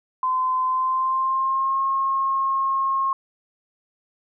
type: tone with pitch glide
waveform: sine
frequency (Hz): 1028 to 1078.5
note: C6 to C#6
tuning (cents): -31 to -48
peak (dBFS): -19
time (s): 0.23-3.13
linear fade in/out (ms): 2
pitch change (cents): +83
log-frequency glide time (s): 0.65-1.81
effects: none